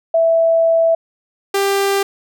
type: tone pair in turn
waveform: sine / sawtooth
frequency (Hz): 659.3 / 395.7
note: E5 / G4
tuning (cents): 0 / +16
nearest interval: major sixth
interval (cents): 884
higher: first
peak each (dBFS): -10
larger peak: neither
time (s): 0.14-0.95 / 1.54-2.03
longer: first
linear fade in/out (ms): 5
effects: none